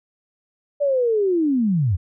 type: linear sweep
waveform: sine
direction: down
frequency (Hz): 587.3 to 79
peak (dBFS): -16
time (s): 0.8-1.97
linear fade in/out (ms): 20
effects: none